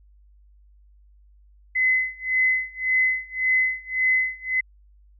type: tone with tremolo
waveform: sine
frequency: 2034 Hz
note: C7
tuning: 50 cents flat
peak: -16 dBFS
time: 1.75-4.61 s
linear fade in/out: 10 ms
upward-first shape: sine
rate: 1.8 Hz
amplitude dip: 95%
effects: added 50 Hz sine -51 dBFS peak until 5.19 s